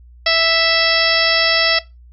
harmonic tone, 659.3 Hz, E5, in tune, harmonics 1 / 2 / 3 / 4 / 5 / 6 / 7 / 8, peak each -19 / -23 / -19 / -22 / -22 / -23 / -21 / -19 dBFS, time 0.26-1.79 s, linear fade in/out 5 ms, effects noise-tail reverb RT60 0.2 s tail -18 dB re dry + added 60 Hz sine -40 dBFS peak until 2.12 s

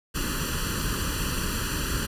pink noise with comb filter, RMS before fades -28 dBFS, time 0.14-2.07 s, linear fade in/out 20 ms, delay 0.68 ms, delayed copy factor +0.95, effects resampled to 32000 Hz

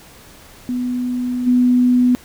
sine tone with level steps, 248.1 Hz, B3, 8 cents sharp, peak -18 / -10 dBFS, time 0.69-2.15 s, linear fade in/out 0 ms, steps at 1.46 s, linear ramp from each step 20 ms, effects pink hiss -43 dBFS RMS until 2.24 s

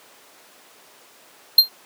square tone with exponential decay, 4186 Hz, C8, in tune, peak -4 dBFS, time 1.58-1.69 s, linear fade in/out 5 ms, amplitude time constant 22 ms, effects pink hiss -49 dBFS RMS until 1.85 s + high-pass 400 Hz 12 dB/octave

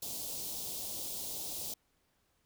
white band-stop noise, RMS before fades -40 dBFS, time 0.02-1.74 s, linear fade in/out 5 ms, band 800 to 3400 Hz, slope 24 dB/octave, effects pink hiss -75 dBFS RMS until 2.45 s

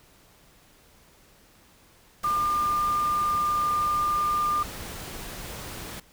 sine tone in noise, 1200 Hz, D6, 37 cents sharp, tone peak -22 dBFS, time 2.24-4.63 s, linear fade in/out 5 ms, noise pink, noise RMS -38 dBFS, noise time 2.23-6 s, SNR +13 dB, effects pink hiss -57 dBFS RMS until 6.12 s

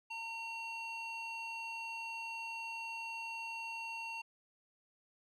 square tone with band-pass filter, 912 Hz, A#5, 38 cents flat, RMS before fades -43 dBFS, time 0.1-4.22 s, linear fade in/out 10 ms, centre 2300 Hz, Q 2.5, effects none

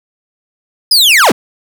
40% pulse linear sweep, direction down, 5130 to 137.5 Hz, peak -4 dBFS, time 0.91-1.32 s, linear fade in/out 5 ms, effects none

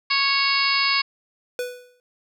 harmonic tone, 553 Hz, C#5, 4 cents flat, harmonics 2 / 3 / 4 / 5 / 6 / 7 / 8 / 9, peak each -25 / -31 / -23 / -27 / -34 / -31 / -24 / -26 dBFS, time 0.1-1.02 s, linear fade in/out 10 ms
square tone with exponential decay, 493.9 Hz, B4, in tune, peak -23 dBFS, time 1.59-2 s, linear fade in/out 1 ms, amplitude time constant 88 ms
effects none

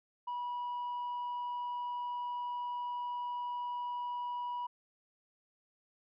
sine tone, 974 Hz, B5, 24 cents flat, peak -33 dBFS, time 0.27-4.67 s, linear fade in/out 10 ms, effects tanh soft clip ceiling -34 dBFS

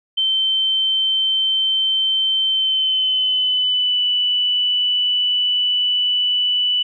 sine tone with pitch glide, 3100 to 2972 Hz, G7 to F#7, -20 to +7 cents, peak -15 dBFS, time 0.17-6.83 s, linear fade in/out 10 ms, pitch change -73 cents, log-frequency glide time 2.47-4.04 s, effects none

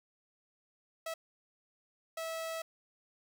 sawtooth tone bursts at uneven times, 651 Hz, E5, 22 cents flat, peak -33 dBFS, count 2, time 1.06-1.14 / 2.17-2.62 s, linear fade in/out 5 ms, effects 10-bit

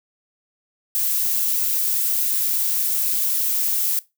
violet noise, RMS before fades -21 dBFS, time 0.95-3.99 s, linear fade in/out 0 ms, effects noise-tail reverb RT60 0.2 s tail -19 dB re dry

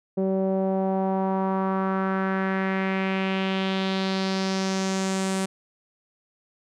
sawtooth tone with low-pass filter sweep, 191 Hz, G3, 45 cents flat, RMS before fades -25 dBFS, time 0.17-5.46 s, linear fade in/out 10 ms, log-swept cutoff 490 to 8900 Hz, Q 2.6, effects none

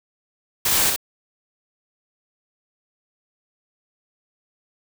white noise with echo, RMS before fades -20 dBFS, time 0.65-0.9 s, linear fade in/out 5 ms, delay 62 ms, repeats 1, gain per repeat -3 dB, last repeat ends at 0.962 s, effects none

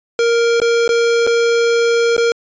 square tone with dropouts, 466.7 Hz, A#4, 2 cents sharp, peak -12 dBFS, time 0.19-2.32 s, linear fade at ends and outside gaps 1 ms, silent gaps 0.601-0.617 / 0.878-0.891 / 1.267-1.273 / 2.166-2.179 s, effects resampled to 16000 Hz

